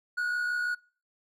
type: tone pair together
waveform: triangle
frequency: 1455 / 1521 Hz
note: F#6 / F#6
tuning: -29 / +47 cents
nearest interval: minor second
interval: 76 cents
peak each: -26 / -37 dBFS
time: 0.17-0.75 s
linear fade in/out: 10 ms
effects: noise-tail reverb RT60 0.4 s tail -23 dB re dry